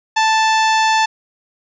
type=tone; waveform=sawtooth; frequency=880 Hz; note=A5; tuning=in tune; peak=-8 dBFS; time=0.16-1.06 s; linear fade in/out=10 ms; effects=resampled to 16000 Hz + 8-bit